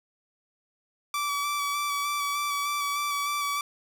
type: tone with vibrato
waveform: sawtooth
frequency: 1154 Hz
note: D6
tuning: 31 cents flat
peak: -23 dBFS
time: 1.14-3.61 s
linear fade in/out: 2 ms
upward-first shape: square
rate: 3.3 Hz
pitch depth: 16 cents each way
effects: none